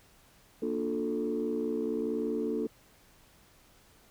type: chord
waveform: sine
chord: Bb major seventh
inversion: none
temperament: equal with one note detuned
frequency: 233.1 / 293.7 / 355.1 / 440 Hz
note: Bb3 / D4 / F4 / A4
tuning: 0 / 0 / +29 / 0 cents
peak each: -34 / -34 / -36 / -32 dBFS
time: 0.62-2.67 s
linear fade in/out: 5 ms
effects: tanh soft clip ceiling -22 dBFS + pink hiss -61 dBFS RMS until 4.1 s